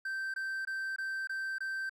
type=tone bursts; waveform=triangle; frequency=1559 Hz; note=G6; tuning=10 cents flat; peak=-32 dBFS; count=6; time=0.05-1.895 s; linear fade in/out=5 ms; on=290 ms; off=21 ms; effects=none